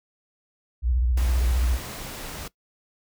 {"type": "tone with vibrato", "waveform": "sine", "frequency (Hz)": 61.2, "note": "B1", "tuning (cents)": -15, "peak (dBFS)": -19, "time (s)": [0.82, 1.79], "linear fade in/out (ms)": 50, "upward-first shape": "square", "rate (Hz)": 15, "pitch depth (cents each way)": 120}
{"type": "noise", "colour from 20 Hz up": "pink", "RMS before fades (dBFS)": -36, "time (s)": [1.17, 2.48], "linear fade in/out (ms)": 5}
{"effects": ["noise-tail reverb RT60 0.1 s tail -20 dB re dry"]}